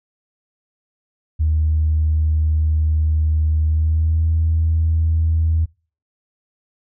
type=tone with pitch glide; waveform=sine; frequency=77.78 to 80.71 Hz; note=D#2 to E2; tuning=0 to -36 cents; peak=-13 dBFS; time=1.39-5.66 s; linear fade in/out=20 ms; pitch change=+64 cents; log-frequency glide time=3.65-4.25 s; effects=noise-tail reverb RT60 0.4 s tail -26 dB re dry + tanh soft clip ceiling -9 dBFS